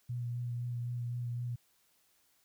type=tone with vibrato; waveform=sine; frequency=120.8 Hz; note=B2; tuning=38 cents flat; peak=-34 dBFS; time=0.09-1.56 s; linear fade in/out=10 ms; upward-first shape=sine; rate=3.9 Hz; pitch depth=17 cents each way; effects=white hiss -71 dBFS RMS until 2.44 s